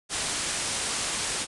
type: low-pass noise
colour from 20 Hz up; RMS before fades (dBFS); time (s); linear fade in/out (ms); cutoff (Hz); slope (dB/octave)
white; -30; 0.09-1.47; 50; 10000; 96
effects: none